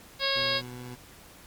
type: harmonic tone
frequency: 547 Hz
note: C#5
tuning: 23 cents flat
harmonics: 1 / 2 / 3 / 4 / 5 / 6 / 7 / 8 / 9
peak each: -32 / -35 / -33 / -35 / -36 / -33 / -32 / -34 / -32 dBFS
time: 0.19-0.62 s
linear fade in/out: 50 ms
type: tone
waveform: 20% pulse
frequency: 123.8 Hz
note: B2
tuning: 5 cents sharp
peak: -34 dBFS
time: 0.35-0.96 s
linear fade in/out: 20 ms
effects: pink hiss -51 dBFS RMS until 1.46 s + MP3 96 kbps